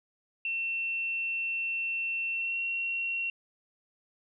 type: tone with pitch glide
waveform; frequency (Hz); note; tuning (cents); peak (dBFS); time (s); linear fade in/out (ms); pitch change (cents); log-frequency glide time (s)
sine; 2700 to 2733; E7 to F7; +41 to -38; -29; 0.45-3.3; 2; +21; 2.33-2.58
effects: none